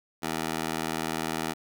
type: tone with high-pass filter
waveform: 15% pulse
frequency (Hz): 80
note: D#2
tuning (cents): +49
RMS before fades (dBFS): -31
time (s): 0.22-1.54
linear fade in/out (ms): 20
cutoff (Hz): 300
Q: 0.58
effects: none